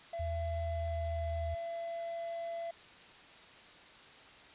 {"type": "tone", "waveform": "triangle", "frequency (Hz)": 674, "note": "E5", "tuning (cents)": 38, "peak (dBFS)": -35, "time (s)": [0.13, 2.71], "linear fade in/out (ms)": 5}
{"type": "tone with pitch glide", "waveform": "sine", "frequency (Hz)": [81.5, 79.68], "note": ["E2", "D#2"], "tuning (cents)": [-19, 42], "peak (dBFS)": -35, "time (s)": [0.19, 1.55], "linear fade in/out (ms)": 10, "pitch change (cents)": -39, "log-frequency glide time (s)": [0.65, 1.19]}
{"effects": ["white hiss -55 dBFS RMS until 4.54 s", "resampled to 8000 Hz"]}